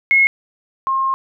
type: tone pair in turn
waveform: sine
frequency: 2169 / 1068.3 Hz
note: C#7 / C6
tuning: -38 / +36 cents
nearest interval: octave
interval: 1226 cents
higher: first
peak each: -9 / -15 dBFS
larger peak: first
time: 0.11-0.27 / 0.87-1.14 s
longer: second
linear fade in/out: 0 ms
effects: none